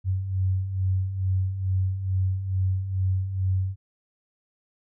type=beating tone pair; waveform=sine; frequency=92.5 / 94.8 Hz; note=F#2 / F#2; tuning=0 / +43 cents; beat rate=2.3 Hz; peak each=-30 / -23 dBFS; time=0.04-3.76 s; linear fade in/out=50 ms; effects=none